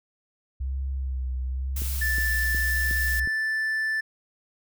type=tone with vibrato; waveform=sine; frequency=65.41 Hz; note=C2; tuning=in tune; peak=-26 dBFS; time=0.6-3.26 s; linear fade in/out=10 ms; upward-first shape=sine; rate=1 Hz; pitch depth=45 cents each way
type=noise; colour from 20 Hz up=blue; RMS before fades=-34 dBFS; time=1.76-3.2 s; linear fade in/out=5 ms
type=click train; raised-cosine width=3 ms; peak=-25 dBFS; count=5; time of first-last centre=1.82-3.275 s; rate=2.75 Hz
type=tone; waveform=triangle; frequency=1760 Hz; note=A6; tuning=in tune; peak=-22 dBFS; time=2.01-4.01 s; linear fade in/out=10 ms
effects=none